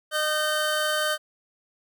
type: tone pair together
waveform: 25% pulse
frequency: 611 / 1539.6 Hz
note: D#5 / G6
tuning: -32 / -32 cents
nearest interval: octave + major third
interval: 1600 cents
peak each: -22 dBFS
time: 0.11-1.18 s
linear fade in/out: 50 ms
effects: none